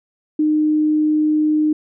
sine tone, 305.8 Hz, D#4, 30 cents flat, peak -13 dBFS, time 0.39-1.73 s, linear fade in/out 5 ms, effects none

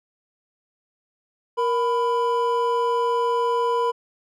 triangle tone pair together, 470 / 995.9 Hz, A#4 / B5, +14 / +14 cents, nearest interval octave + minor second, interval 1300 cents, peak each -20 dBFS, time 1.57-3.92 s, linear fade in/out 20 ms, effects none

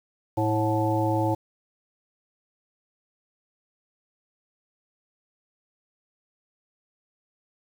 harmonic tone with a mistuned harmonic, 109 Hz, A2, 16 cents flat, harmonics 1 / 3 / 5 / 7 / 8, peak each -26 / -26 / -29 / -32 / -28 dBFS, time 0.37-1.35 s, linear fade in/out 10 ms, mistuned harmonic 7, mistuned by -66 cents, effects 8-bit

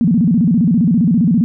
sine tone with vibrato, 199.8 Hz, G3, 33 cents sharp, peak -9 dBFS, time 0.01-1.44 s, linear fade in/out 0 ms, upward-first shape square, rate 15 Hz, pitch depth 280 cents each way, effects none

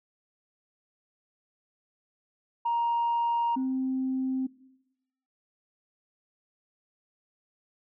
sine tone pair in turn, 938 / 261.4 Hz, A#5 / C4, +11 / -1 cents, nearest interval octave + minor seventh, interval 2212 cents, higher first, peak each -23 / -25 dBFS, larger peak first, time 2.65-3.56 / 3.56-4.47 s, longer neither, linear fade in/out 10 ms, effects noise-tail reverb RT60 0.9 s tail -20 dB re dry + tanh soft clip ceiling -21 dBFS

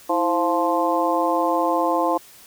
harmonic tone with a mistuned harmonic, 174.61 Hz, F3, in tune, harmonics 2 / 3 / 4 / 5 / 6, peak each -24 / -24 / -24 / -24 / -24 dBFS, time 0.09-2.18 s, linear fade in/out 10 ms, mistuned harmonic 2, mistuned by -110 cents, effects white hiss -47 dBFS RMS until 2.46 s

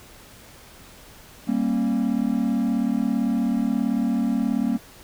triangle chord, G diminished, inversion none, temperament equal with one note detuned, 196 / 233.1 / 271.5 Hz, G3 / Bb3 / Db4, 0 / 0 / -36 cents, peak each -24 / -20 / -23 dBFS, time 1.47-4.78 s, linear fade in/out 20 ms, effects tanh soft clip ceiling -10 dBFS + pink hiss -47 dBFS RMS until 5.03 s

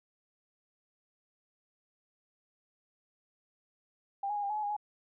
sine tone with pitch steps, 795 / 832 / 822 / 800 / 846 / 851 / 819 / 839 Hz, G5 / G#5 / G#5 / G5 / G#5 / G#5 / G#5 / G#5, +24 / +3 / -18 / +35 / +32 / +42 / -24 / +17 cents, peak -31 dBFS, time 4.23-4.766 s, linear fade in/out 5 ms, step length 67 ms, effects none

